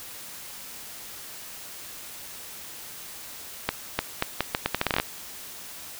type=accelerating click train; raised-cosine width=0.3 ms; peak=-6 dBFS; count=14; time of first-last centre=3.69-5 s; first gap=300 ms; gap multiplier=0.78; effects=white hiss -41 dBFS RMS until 5.99 s